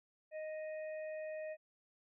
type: harmonic tone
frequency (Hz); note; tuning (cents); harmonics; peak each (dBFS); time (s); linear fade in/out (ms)
622; D#5; -1; 1 / 3 / 4; -41 / -54 / -57; 0.31-1.57; 50
effects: none